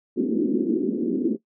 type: band-pass noise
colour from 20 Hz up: pink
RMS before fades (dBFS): -23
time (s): 0.16-1.37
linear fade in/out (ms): 20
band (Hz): 220 to 380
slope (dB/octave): 48
effects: noise-tail reverb RT60 0.1 s tail -17 dB re dry